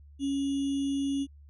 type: tone with sample-and-hold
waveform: sine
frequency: 277.2 Hz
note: C#4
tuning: in tune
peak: -26 dBFS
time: 0.19-1.27 s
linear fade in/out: 50 ms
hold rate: 3150 Hz
effects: added 72 Hz sine -49 dBFS peak until 1.49 s + MP3 48 kbps